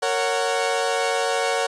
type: chord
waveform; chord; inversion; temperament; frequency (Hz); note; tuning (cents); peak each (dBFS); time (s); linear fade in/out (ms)
sawtooth; F# major; first; equal with one note detuned; 460.8 / 554.4 / 740; A#4 / C#5 / F#5; -20 / 0 / 0; -21; 0.02-1.67; 10
effects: resampled to 22050 Hz